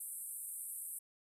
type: band-pass noise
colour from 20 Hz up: pink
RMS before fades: -45 dBFS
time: 0-0.99 s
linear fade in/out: 5 ms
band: 8300 to 13000 Hz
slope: 96 dB/octave
effects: none